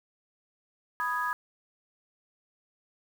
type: chord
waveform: sine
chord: G# minor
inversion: first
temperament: equal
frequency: 987.8 / 1244.5 / 1661.2 Hz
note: B5 / D#6 / G#6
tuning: 0 / 0 / 0 cents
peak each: -32 dBFS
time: 1-1.33 s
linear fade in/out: 0 ms
effects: 8-bit